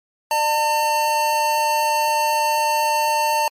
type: tone pair together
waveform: square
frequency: 602 / 902 Hz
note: D5 / A5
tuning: +43 / +43 cents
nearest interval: perfect fifth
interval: 700 cents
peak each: -25 / -18 dBFS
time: 0.31-3.48 s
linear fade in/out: 2 ms
effects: MP3 64 kbps